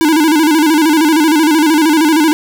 square tone with vibrato, 311.1 Hz, D#4, in tune, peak -8 dBFS, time 0.01-2.33 s, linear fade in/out 0 ms, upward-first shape square, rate 13 Hz, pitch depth 83 cents each way, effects none

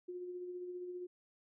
sine tone with tremolo, 358.6 Hz, F4, 46 cents sharp, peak -40 dBFS, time 0.08-1.07 s, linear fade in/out 10 ms, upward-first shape sine, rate 15 Hz, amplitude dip 35%, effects none

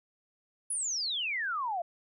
sine exponential sweep, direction down, 10548 to 659.3 Hz, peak -30 dBFS, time 0.7-1.82 s, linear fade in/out 5 ms, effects none

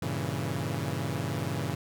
sawtooth chord, G diminished seventh, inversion none, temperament equal, 98 / 116.54 / 138.59 / 164.81 Hz, G2 / Bb2 / Db3 / Fb3, 0 / 0 / 0 / 0 cents, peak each -32 / -32 / -30 / -32 dBFS, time 0.02-1.75 s, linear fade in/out 5 ms, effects none

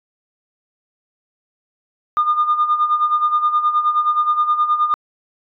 sine tone with tremolo, 1215 Hz, D#6, 42 cents flat, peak -10 dBFS, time 2.17-4.94 s, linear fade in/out 0 ms, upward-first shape sine, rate 9.5 Hz, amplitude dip 70%, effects tanh soft clip ceiling -8 dBFS

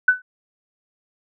sine tone with exponential decay, 1500 Hz, F#6, 23 cents sharp, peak -7 dBFS, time 0.08-0.22 s, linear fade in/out 5 ms, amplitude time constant 29 ms, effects none

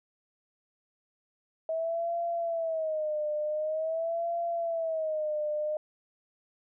sine tone with vibrato, 641 Hz, E5, 49 cents flat, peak -28 dBFS, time 1.69-5.77 s, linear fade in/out 2 ms, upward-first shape sine, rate 0.46 Hz, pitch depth 110 cents each way, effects none

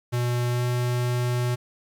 square tone with pitch glide, 121.7 to 122.76 Hz, B2 to B2, -25 to -10 cents, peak -23 dBFS, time 0.12-1.56 s, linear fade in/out 20 ms, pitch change +15 cents, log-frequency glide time 0.49-0.64 s, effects 10-bit

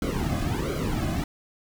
brown noise with flanger, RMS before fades -27 dBFS, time 0.02-1.24 s, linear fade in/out 2 ms, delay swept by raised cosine 1.1 to 2.2 ms, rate 1.4 Hz, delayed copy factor -0.85, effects none

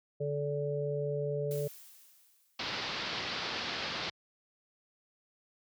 harmonic tone, 144.9 Hz, D3, 23 cents flat, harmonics 1 / 3 / 4, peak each -35 / -34 / -37 dBFS, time 0.2-1.68 s, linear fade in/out 10 ms
blue noise with exponential decay, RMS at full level -45 dBFS, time 1.51-3.03 s, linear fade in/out 1 ms, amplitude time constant 330 ms
white low-pass noise, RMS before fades -37 dBFS, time 2.59-4.1 s, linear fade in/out 5 ms, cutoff 4900 Hz, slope 48 dB/octave
effects high-pass 80 Hz 12 dB/octave

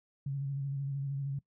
sine tone with vibrato, 138.59 Hz, C#3, in tune, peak -32 dBFS, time 0.26-1.39 s, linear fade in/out 5 ms, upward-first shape square, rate 13 Hz, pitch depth 27 cents each way, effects noise-tail reverb RT60 0.1 s tail -21 dB re dry

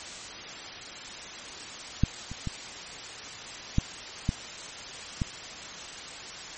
clicks, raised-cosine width 5 ms, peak -8 / -25 / -18 / -9 / -12 / -14 dBFS, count 6, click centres 2.036 / 2.316 / 2.473 / 3.784 / 4.291 / 5.218 s, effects white hiss -40 dBFS RMS until 6.57 s + MP3 32 kbps

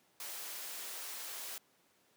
white high-pass noise, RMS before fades -44 dBFS, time 0.2-1.58 s, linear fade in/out 2 ms, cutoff 380 Hz, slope 12 dB/octave, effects pink hiss -70 dBFS RMS until 2.16 s + high-pass 200 Hz 12 dB/octave

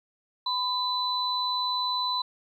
sine tone pair together, 1000 / 4000 Hz, B5 / B7, +21 / +21 cents, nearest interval 2 octaves, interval 2400 cents, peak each -28 dBFS, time 0.46-2.22 s, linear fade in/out 5 ms, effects 10-bit

